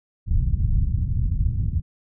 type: low-pass noise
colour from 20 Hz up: pink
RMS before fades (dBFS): -21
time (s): 0.26-1.82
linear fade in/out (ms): 50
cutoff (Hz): 140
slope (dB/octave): 24
effects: none